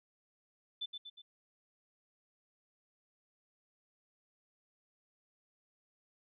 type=tone with echo; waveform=sine; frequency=3520 Hz; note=A7; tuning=in tune; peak=-36 dBFS; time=0.81-0.86 s; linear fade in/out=10 ms; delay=120 ms; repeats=3; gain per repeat=-5 dB; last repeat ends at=1.22 s; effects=none